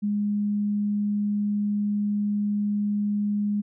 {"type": "tone", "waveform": "sine", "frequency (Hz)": 206.3, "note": "G#3", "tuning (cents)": -11, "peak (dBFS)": -22, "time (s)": [0.02, 3.62], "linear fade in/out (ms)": 20, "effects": []}